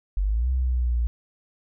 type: exponential two-way sweep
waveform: sine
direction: up then down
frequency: 45.23 to 65 to 58.1 Hz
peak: -20 dBFS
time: 0.17-1.07 s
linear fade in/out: 0 ms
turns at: 0.5 s
effects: none